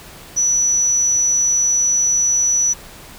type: tone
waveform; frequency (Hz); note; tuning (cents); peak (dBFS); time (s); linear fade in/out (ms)
sine; 5920; F#8; 0; -13; 0.36-2.74; 20
effects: pink hiss -39 dBFS RMS until 3.18 s